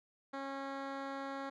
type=tone with low-pass filter; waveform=10% pulse; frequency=273.5 Hz; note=C#4; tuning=23 cents flat; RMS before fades=-42 dBFS; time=0.33-1.5 s; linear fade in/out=10 ms; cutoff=3200 Hz; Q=0.5; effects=none